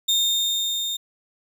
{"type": "tone with level ramp", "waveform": "35% pulse", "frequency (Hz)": 3651, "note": "A#7", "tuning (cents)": -37, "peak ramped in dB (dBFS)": [-15, -23], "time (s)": [0.08, 0.97], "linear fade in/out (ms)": 10, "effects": []}